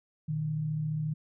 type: tone pair together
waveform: sine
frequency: 119.55 / 154 Hz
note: A#2 / D#3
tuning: +44 / -17 cents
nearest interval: major third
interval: 439 cents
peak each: -39 / -29 dBFS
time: 0.28-1.14 s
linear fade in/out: 10 ms
effects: none